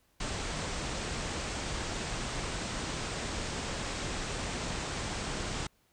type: low-pass noise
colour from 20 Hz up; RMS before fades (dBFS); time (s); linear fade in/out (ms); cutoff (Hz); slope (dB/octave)
pink; -36; 0.2-5.67; 5; 8700; 96
effects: pink hiss -70 dBFS RMS until 5.92 s